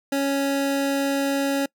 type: tone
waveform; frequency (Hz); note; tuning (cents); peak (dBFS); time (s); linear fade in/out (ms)
25% pulse; 277.2; C#4; 0; -17; 0.12-1.66; 5
effects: noise-tail reverb RT60 0.1 s tail -25 dB re dry

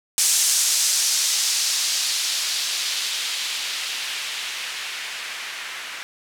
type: noise with low-pass filter sweep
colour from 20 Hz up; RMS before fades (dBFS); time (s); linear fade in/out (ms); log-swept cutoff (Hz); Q
violet; -24; 0.18-6.03; 0; 7100 to 1900; 1.2
effects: none

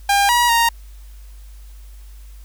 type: tone with pitch steps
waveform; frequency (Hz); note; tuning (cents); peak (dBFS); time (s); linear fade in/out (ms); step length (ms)
sawtooth; 802 / 961 / 931; G5 / B5 / A#5; +39 / -48 / -2; -9; 0.09-0.69; 5; 200
effects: added 50 Hz sine -36 dBFS peak until 2.44 s + white hiss -53 dBFS RMS until 2.44 s

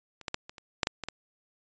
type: clicks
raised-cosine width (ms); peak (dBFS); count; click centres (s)
0.2; -29 / -15 / -12 / -25 / -29 / -7 / -10 / -18 / -17; 9; 0.213 / 0.282 / 0.344 / 0.495 / 0.582 / 0.832 / 0.871 / 1.037 / 1.086
effects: resampled to 16000 Hz

